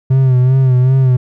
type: tone with vibrato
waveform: triangle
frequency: 129.4 Hz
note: C3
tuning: 19 cents flat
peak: -5 dBFS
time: 0.1-1.17 s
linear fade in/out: 10 ms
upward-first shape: sine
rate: 2.6 Hz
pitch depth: 56 cents each way
effects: none